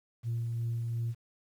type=tone with tremolo; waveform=sine; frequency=116.54 Hz; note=A#2; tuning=in tune; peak=-28 dBFS; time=0.23-1.15 s; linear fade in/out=50 ms; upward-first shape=sine; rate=2.8 Hz; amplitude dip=25%; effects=tanh soft clip ceiling -27 dBFS + 10-bit